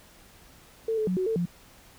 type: tone with pitch steps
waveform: sine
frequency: 447.8 / 432.9 / 183.3 / 372.1 / 447.2 / 174.1 Hz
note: A4 / A4 / F#3 / F#4 / A4 / F3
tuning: +30 / -28 / -16 / +10 / +28 / -5 cents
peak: -24 dBFS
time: 0.88-1.456 s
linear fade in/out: 5 ms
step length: 96 ms
effects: pink hiss -54 dBFS RMS until 1.98 s